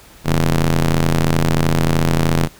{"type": "ring-modulated tone", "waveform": "sawtooth", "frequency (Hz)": 83.1, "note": "E2", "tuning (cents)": 15, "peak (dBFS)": -6, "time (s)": [0.24, 2.49], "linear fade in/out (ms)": 50, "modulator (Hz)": 66.4, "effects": ["pink hiss -44 dBFS RMS until 2.59 s"]}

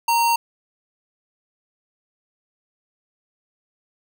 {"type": "tone with sample-and-hold", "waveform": "sine", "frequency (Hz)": 932.3, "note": "A#5", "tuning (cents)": 0, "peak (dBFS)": -15, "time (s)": [0.08, 0.36], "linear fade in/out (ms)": 5, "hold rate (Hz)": 3675, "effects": []}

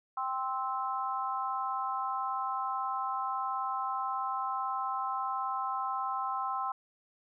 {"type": "chord", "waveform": "sine", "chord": "C major", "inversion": "second", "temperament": "just", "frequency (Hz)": [784.9, 1046.5, 1308.1], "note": ["G5", "C6", "E6"], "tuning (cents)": [2, 0, -14], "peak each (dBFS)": [-36, -34, -36], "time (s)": [0.17, 6.72], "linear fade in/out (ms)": 5, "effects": []}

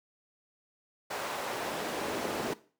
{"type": "noise with high-pass filter sweep", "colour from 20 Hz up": "brown", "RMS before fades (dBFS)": -35, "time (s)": [1.1, 2.54], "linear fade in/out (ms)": 10, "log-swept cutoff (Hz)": [710, 330], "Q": 0.95, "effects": ["noise-tail reverb RT60 0.4 s tail -18 dB re dry"]}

